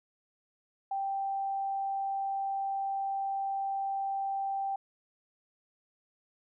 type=tone; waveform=sine; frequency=784 Hz; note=G5; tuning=in tune; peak=-30 dBFS; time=0.91-4.76 s; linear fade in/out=5 ms; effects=none